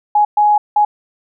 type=tone bursts at uneven times; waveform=sine; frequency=836 Hz; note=G#5; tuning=11 cents sharp; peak=-8 dBFS; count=3; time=0.15-0.25 / 0.37-0.58 / 0.76-0.85 s; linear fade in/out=5 ms; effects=none